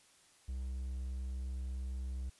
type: tone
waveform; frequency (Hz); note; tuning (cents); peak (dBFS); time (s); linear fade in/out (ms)
triangle; 64.4; C2; -27; -35; 0.48-2.3; 10
effects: white hiss -65 dBFS RMS until 2.39 s + resampled to 24000 Hz